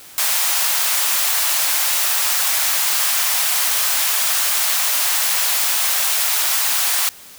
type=high-pass noise; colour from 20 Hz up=white; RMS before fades=-18 dBFS; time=0.18-7.09 s; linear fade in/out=0 ms; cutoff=680 Hz; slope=24 dB/octave; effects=white hiss -41 dBFS RMS until 7.38 s